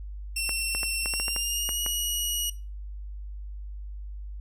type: tone with pitch glide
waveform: 15% pulse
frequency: 2709 to 2903 Hz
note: E7 to F#7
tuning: +47 to -34 cents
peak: -20 dBFS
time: 0.36-2.5 s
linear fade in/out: 5 ms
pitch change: +119 cents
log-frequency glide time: 1.04-1.81 s
type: clicks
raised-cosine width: 0.5 ms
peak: -19 dBFS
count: 10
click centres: 0.493 / 0.749 / 0.832 / 1.059 / 1.138 / 1.199 / 1.282 / 1.363 / 1.691 / 1.863 s
effects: noise-tail reverb RT60 0.3 s tail -19 dB re dry + added 50 Hz sine -35 dBFS peak until 4.4 s